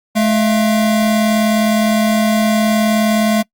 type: tone pair together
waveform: square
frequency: 214.2 / 682 Hz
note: A3 / F5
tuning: -46 / -41 cents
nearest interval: octave + minor sixth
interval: 2005 cents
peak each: -13 / -19 dBFS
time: 0.15-3.43 s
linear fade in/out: 20 ms
effects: noise-tail reverb RT60 0.1 s tail -25 dB re dry + Opus 48 kbps